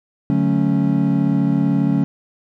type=chord; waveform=triangle; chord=D major seventh; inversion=none; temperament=equal; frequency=146.83 / 185 / 220 / 277.2 Hz; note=D3 / F#3 / A3 / C#4; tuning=0 / 0 / 0 / 0 cents; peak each=-18 / -18 / -19 / -17 dBFS; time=0.3-2.04 s; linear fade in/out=0 ms; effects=none